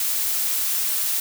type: noise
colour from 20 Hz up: blue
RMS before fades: -23 dBFS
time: 0-1.2 s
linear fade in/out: 2 ms
effects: none